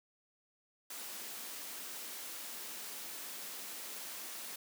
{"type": "high-pass noise", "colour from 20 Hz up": "white", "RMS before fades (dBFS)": -45, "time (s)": [0.9, 4.56], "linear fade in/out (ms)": 5, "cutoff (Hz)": 200, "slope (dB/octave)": 24, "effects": []}